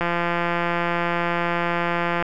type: click train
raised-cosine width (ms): 0.5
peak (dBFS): -8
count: 382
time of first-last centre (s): 0.01-2.225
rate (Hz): 172
effects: none